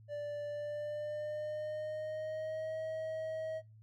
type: tone with pitch glide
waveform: triangle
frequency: 586 to 635.4 Hz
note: D5 to D#5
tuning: -4 to +36 cents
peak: -35 dBFS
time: 0.08-3.62 s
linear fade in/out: 50 ms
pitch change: +140 cents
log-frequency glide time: 0.46-2.79 s
effects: noise-tail reverb RT60 0.2 s tail -18 dB re dry + added 109 Hz sine -55 dBFS peak until 3.82 s